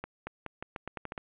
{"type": "accelerating click train", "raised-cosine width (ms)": 0.5, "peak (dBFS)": -22, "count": 10, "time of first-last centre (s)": [0.04, 1.178], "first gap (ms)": 230, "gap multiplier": 0.84, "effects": ["resampled to 8000 Hz", "9-bit"]}